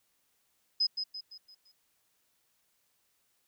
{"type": "tone with echo", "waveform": "sine", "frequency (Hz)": 5050, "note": "D#8", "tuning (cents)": 25, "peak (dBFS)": -24, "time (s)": [0.8, 0.87], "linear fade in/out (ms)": 10, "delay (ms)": 170, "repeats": 5, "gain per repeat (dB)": -7, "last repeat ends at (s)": 1.72, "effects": ["white hiss -74 dBFS RMS until 3.47 s"]}